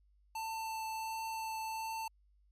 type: tone with vibrato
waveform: square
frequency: 889 Hz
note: A5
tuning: 18 cents sharp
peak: -38 dBFS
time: 0.35-2.08 s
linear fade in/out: 5 ms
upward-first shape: triangle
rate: 1.4 Hz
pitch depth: 11 cents each way
effects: added 50 Hz sine -65 dBFS peak until 2.51 s + MP3 64 kbps